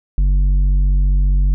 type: tone with tanh clipping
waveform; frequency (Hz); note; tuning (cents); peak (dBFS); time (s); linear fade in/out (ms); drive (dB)
sine; 47.48; F#1; +45; -12; 0.18-1.54; 0; 7
effects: none